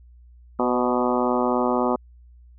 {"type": "harmonic tone with a mistuned harmonic", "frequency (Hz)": 123.47, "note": "B2", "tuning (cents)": 0, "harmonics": [2, 3, 4, 5, 6, 7, 8, 9, 10], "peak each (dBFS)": [-24, -26, -27, -28, -29, -29, -30, -31, -31], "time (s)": [0.59, 1.96], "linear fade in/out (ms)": 5, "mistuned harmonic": 4, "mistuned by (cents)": 29, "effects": ["added 60 Hz sine -46 dBFS peak until 2.58 s"]}